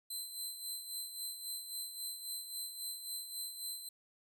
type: tone with tremolo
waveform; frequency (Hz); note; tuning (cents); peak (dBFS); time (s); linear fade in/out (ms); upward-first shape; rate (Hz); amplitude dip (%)
15% pulse; 4072; C8; -48; -32; 0.1-3.89; 5; sine; 3.7; 60
effects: none

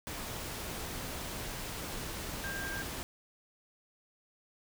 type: tone in noise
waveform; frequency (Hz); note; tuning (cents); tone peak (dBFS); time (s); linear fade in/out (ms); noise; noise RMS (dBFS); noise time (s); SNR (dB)
sine; 1595; G6; +30; -38; 2.44-2.82; 0; pink; -40; 0.07-3.03; -1
effects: none

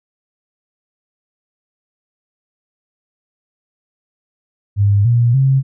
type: tone with pitch steps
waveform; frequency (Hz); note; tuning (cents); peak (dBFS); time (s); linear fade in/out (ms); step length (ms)
sine; 101.3 / 119 / 134.4; G#2 / A#2 / C3; -43 / +36 / +47; -9; 4.76-5.63; 50; 290
effects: none

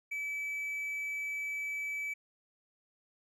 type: tone with hard clipping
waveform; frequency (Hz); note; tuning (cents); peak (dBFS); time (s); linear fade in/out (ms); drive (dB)
triangle; 2300; D7; -37; -35; 0.11-2.14; 10; 5
effects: none

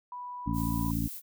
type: tone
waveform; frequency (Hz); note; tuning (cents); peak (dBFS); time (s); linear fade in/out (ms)
sine; 985; B5; -5; -37; 0.12-0.91; 2
type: harmonic tone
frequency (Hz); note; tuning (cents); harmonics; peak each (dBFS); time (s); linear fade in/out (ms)
56.8; A#1; -44; 1 / 2 / 3 / 4 / 5; -34 / -34 / -34 / -34 / -34; 0.46-1.08; 10
type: noise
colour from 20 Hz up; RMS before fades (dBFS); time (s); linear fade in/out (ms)
violet; -41; 0.53-1.22; 50
effects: none

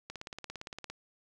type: click train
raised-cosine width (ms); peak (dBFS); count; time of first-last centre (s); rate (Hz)
0.2; -24; 15; 0.1-0.9; 17.5
effects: none

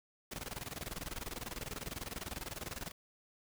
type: noise with tremolo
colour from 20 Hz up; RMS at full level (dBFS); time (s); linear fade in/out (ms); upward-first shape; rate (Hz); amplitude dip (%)
pink; -41; 0.31-2.92; 10; square; 20; 80
effects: none

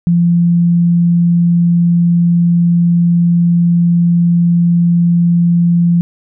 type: tone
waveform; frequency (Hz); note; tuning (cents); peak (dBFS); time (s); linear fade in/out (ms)
sine; 171.9; F3; -27; -7; 0.07-6.01; 0
effects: none

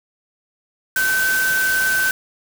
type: tone in noise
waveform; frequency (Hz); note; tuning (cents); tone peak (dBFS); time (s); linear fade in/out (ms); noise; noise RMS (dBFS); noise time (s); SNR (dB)
sine; 1534; G6; -38; -16; 0.96-2.11; 2; white; -25; 0.96-2.11; +6
effects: none

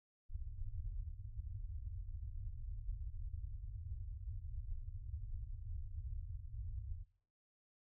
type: low-pass noise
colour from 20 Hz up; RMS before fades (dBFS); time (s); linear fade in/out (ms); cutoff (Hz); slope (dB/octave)
pink; -45; 0.29-7.04; 20; 110; 96
effects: noise-tail reverb RT60 0.5 s tail -18 dB re dry

